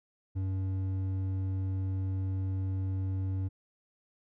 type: tone with hard clipping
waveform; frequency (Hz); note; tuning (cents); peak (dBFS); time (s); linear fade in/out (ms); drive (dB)
sine; 95.1; F#2; +48; -31; 0.35-3.49; 20; 6
effects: none